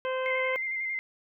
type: harmonic tone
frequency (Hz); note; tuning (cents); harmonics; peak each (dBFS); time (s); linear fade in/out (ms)
518; C5; -17; 1 / 2 / 3 / 4 / 5 / 6; -29 / -35 / -39 / -41 / -43 / -45; 0.05-0.56; 0
type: tone with vibrato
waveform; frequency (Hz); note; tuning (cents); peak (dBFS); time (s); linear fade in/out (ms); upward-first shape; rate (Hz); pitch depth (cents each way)
sine; 2093; C7; 0; -29; 0.26-0.99; 0; square; 11; 20
effects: none